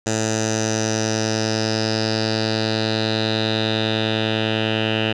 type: tone with low-pass filter sweep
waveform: 10% pulse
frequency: 110 Hz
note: A2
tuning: in tune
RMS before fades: -21 dBFS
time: 0.06-5.13 s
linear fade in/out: 10 ms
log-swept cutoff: 6800 to 3000 Hz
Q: 5.7
effects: none